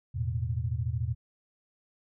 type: chord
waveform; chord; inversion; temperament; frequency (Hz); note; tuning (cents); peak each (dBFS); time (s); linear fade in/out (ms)
sine; E suspended fourth; none; equal; 82.41 / 110 / 123.47; E2 / A2 / B2; 0 / 0 / 0; -33 / -32 / -32; 0.14-1.15; 20
effects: none